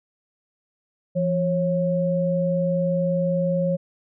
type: tone pair together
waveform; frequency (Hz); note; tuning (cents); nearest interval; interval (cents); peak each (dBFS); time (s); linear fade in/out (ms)
sine; 171.14 / 546; F3 / C#5; -35 / -26; octave + minor sixth; 2009; -22; 1.15-3.77; 20
effects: none